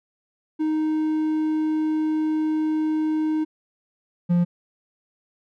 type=tone pair in turn; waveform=triangle; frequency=311.1 / 174.6 Hz; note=D#4 / F3; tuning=0 / 0 cents; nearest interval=minor seventh; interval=1000 cents; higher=first; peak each=-18 / -14 dBFS; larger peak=second; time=0.59-3.45 / 4.29-4.45 s; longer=first; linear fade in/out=20 ms; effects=none